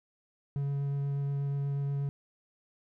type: tone with vibrato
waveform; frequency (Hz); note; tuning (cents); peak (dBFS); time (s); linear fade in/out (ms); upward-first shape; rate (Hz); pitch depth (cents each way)
triangle; 140.5; C#3; +24; -27; 0.56-2.09; 0; triangle; 8.3; 10
effects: none